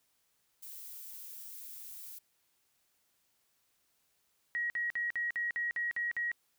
violet noise, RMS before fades -47 dBFS, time 0.62-2.19 s, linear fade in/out 10 ms
sine tone bursts, 1900 Hz, A#6, 33 cents sharp, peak -31 dBFS, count 9, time 4.55-6.316 s, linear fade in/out 0 ms, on 150 ms, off 52 ms
effects white hiss -75 dBFS RMS until 6.58 s

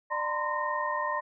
sine tone cluster, 597 / 920 / 1000 / 1041 / 1844 Hz, D5 / A#5 / B5 / C6 / A#6, +28 / -23 / +21 / -9 / -19 cents, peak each -35 / -35 / -38 / -31 / -35 dBFS, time 0.1-1.21 s, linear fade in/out 20 ms, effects none

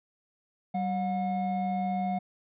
triangle tone pair together, 191.5 / 723 Hz, G3 / F#5, -40 / -40 cents, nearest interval octave + major seventh, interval 2300 cents, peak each -28 dBFS, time 0.74-2.19 s, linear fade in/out 10 ms, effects resampled to 8000 Hz

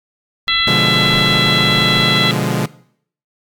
brown noise, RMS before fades -36 dBFS, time 0.47-2.16 s, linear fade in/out 5 ms
harmonic tone, 669 Hz, E5, 25 cents sharp, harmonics 2 / 3 / 4 / 5 / 6, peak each -22 / -19 / -23 / -17 / -19 dBFS, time 0.48-2.31 s, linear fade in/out 0 ms
sawtooth chord, B diminished seventh, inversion none, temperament equal, 123.47 / 146.83 / 174.61 / 207.7 Hz, B2 / D3 / F3 / Ab3, 0 / 0 / 0 / 0 cents, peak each -17 dBFS, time 0.67-2.66 s, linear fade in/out 5 ms
effects noise-tail reverb RT60 0.6 s tail -19 dB re dry

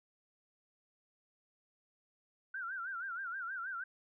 sine tone with vibrato, 1470 Hz, F#6, 12 cents flat, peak -38 dBFS, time 2.54-3.84 s, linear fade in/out 5 ms, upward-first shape sine, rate 6.3 Hz, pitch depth 150 cents each way, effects none

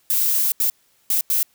violet noise bursts at uneven times, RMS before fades -19 dBFS, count 4, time 0.1-0.52 / 0.6-0.7 / 1.1-1.21 / 1.3-1.43 s, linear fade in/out 2 ms, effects white hiss -61 dBFS RMS until 1.54 s

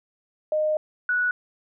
sine tone pair in turn, 615 / 1471.2 Hz, D#5 / F#6, -20 / -10 cents, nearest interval octave + minor third, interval 1510 cents, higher second, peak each -20 dBFS, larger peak neither, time 0.52-0.77 / 1.09-1.31 s, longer first, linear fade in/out 2 ms, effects none

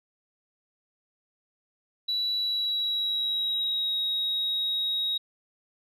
sine tone with pitch glide, 3935 to 3792 Hz, B7 to A#7, -7 to +29 cents, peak -24 dBFS, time 2.08-5.18 s, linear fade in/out 10 ms, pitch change -64 cents, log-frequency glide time 2.36-3.95 s, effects tanh soft clip ceiling -21 dBFS

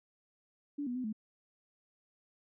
sine tone with pitch steps, 288.3 / 244.8 / 254 / 216 Hz, D4 / B3 / B3 / A3, -32 / -15 / +49 / -32 cents, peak -34 dBFS, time 0.78-1.128 s, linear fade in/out 10 ms, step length 87 ms, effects none

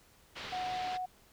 white low-pass noise, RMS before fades -44 dBFS, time 0.35-0.98 s, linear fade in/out 20 ms, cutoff 4100 Hz, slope 24 dB/octave
sine tone, 736 Hz, F#5, 9 cents flat, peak -34 dBFS, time 0.52-1.06 s, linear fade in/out 10 ms
effects pink hiss -63 dBFS RMS until 1.32 s

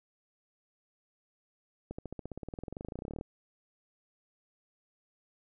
accelerating click train, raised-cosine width 2 ms, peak -26 dBFS, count 30, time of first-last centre 1.91-3.211 s, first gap 75 ms, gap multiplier 0.96, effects none

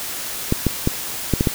clicks, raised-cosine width 3 ms, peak -3 dBFS, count 6, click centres 0.524 / 0.667 / 0.874 / 1.337 / 1.409 / 1.472 s, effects white hiss -28 dBFS RMS until 1.54 s

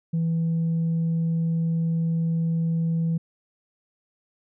sine tone, 164.81 Hz, E3, in tune, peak -19 dBFS, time 0.13-3.18 s, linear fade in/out 10 ms, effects tanh soft clip ceiling -19 dBFS

